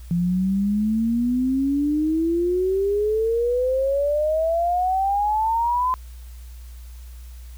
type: exponential sweep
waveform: sine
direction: up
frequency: 170.3 to 1029 Hz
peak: -18 dBFS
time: 0.11-5.94 s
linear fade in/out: 0 ms
effects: added 60 Hz sine -36 dBFS peak until 7.57 s + white hiss -53 dBFS RMS until 7.57 s